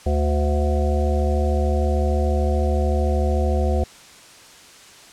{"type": "harmonic tone with a mistuned harmonic", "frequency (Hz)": 73.42, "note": "D2", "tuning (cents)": 0, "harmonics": [1, 3, 5, 7, 9, 10], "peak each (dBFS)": [-18, -28, -28, -27, -30, -30], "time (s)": [0.06, 3.84], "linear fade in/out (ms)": 5, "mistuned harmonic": 3, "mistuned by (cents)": -20, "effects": ["white hiss -45 dBFS RMS until 5.12 s", "low-pass 8000 Hz 12 dB/octave"]}